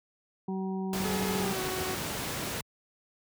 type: harmonic tone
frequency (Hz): 190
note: F#3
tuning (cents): +46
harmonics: 1 / 2 / 4 / 5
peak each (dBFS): -31 / -37 / -43 / -45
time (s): 0.48-1.53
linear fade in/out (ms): 5
type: noise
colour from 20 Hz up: pink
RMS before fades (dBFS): -34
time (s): 0.93-2.61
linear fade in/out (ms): 2
type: tone with pitch glide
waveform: sawtooth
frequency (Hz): 425.6 to 372.7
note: G#4 to F#4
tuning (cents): +42 to +13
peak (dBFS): -30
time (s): 1.04-1.95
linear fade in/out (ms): 10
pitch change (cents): -229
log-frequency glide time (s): 1.38-1.6
effects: high-pass 80 Hz 12 dB/octave